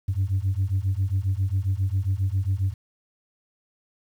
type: beating tone pair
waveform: sine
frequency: 92.5 / 99.9 Hz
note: F#2 / G2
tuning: 0 / +33 cents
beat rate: 7.4 Hz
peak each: -23 dBFS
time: 0.08-2.74 s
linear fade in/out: 10 ms
effects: tanh soft clip ceiling -17 dBFS + 9-bit